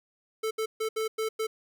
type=tone bursts at uneven times; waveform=square; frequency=440 Hz; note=A4; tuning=in tune; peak=-28 dBFS; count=6; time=0.43-0.51 / 0.58-0.66 / 0.8-0.89 / 0.96-1.08 / 1.18-1.29 / 1.39-1.47 s; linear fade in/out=10 ms; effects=none